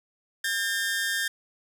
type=tone pair together; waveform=sawtooth; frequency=1607.8 / 1800 Hz; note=G6 / A6; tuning=+43 / +39 cents; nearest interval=major second; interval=196 cents; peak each=-25 dBFS; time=0.44-1.28 s; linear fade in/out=5 ms; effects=none